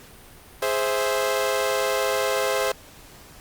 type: chord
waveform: sawtooth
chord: Ab augmented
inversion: none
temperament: equal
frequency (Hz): 415.3 / 523.3 / 659.3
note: Ab4 / C5 / E5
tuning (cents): 0 / 0 / 0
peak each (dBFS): -23 / -20 / -24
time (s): 0.62-2.72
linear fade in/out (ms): 5
effects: pink hiss -47 dBFS RMS until 3.4 s + Opus 48 kbps